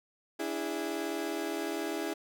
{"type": "tone cluster", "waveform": "30% pulse", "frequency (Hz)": [289.9, 329.7, 410.9], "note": ["D4", "E4", "G#4"], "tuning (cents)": [-22, 0, -18], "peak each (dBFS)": [-36, -33, -35], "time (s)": [0.39, 2.14], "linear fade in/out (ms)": 10, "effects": []}